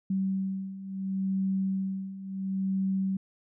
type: beating tone pair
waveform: sine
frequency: 191.4 / 192.12 Hz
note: G3 / G3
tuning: -41 / -35 cents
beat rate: 0.72 Hz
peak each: -33 / -29 dBFS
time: 0.1-3.17 s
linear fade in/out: 5 ms
effects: none